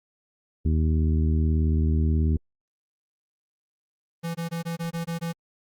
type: harmonic tone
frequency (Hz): 78.5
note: D#2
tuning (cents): +16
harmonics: 1 / 2 / 3 / 4 / 5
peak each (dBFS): -20 / -28 / -29 / -35 / -38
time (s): 0.65-2.37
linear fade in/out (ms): 5
type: tone bursts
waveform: square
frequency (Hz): 167.5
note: E3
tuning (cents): +28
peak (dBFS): -28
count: 8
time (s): 4.23-5.33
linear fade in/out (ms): 20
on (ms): 120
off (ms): 20
effects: Opus 48 kbps